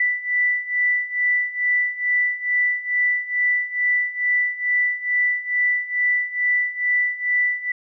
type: beating tone pair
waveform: sine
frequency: 1975.5 / 1977.8 Hz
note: B6 / B6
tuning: 0 / +2 cents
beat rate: 2.3 Hz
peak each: -23 / -20 dBFS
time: 0-7.72 s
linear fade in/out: 5 ms
effects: none